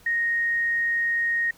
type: tone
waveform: sine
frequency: 1864.7 Hz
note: A#6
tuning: in tune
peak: -21 dBFS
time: 0.06-1.51 s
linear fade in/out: 5 ms
effects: pink hiss -54 dBFS RMS until 1.57 s